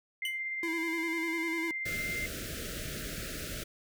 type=tone with tremolo; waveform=sine; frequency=2093 Hz; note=C7; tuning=in tune; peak=-32 dBFS; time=0.22-2.26 s; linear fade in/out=2 ms; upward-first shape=sine; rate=17 Hz; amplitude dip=25%
type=tone with exponential decay; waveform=45% pulse; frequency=2986 Hz; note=F#7; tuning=15 cents sharp; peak=-30 dBFS; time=0.25-0.4 s; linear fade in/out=2 ms; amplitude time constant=32 ms
type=tone with vibrato; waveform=square; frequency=329.6 Hz; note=E4; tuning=in tune; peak=-34 dBFS; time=0.63-1.71 s; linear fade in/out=2 ms; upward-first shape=square; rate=10 Hz; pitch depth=35 cents each way
type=band-stop noise; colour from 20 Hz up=pink; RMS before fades=-39 dBFS; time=1.85-3.64 s; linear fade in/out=10 ms; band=660 to 1300 Hz; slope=96 dB/octave
effects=none